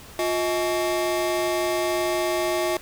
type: ring-modulated tone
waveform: 35% pulse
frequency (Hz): 493.9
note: B4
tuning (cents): 0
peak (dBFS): -17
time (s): 0.19-2.77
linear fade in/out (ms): 2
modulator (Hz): 140
effects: pink hiss -44 dBFS RMS until 2.81 s